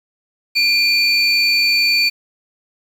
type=tone pair together; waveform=triangle; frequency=2400 / 4531 Hz; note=D7 / C#8; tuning=+37 / +37 cents; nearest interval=major seventh; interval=1100 cents; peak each=-13 dBFS; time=0.55-2.1 s; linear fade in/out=20 ms; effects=tanh soft clip ceiling -5 dBFS + 7-bit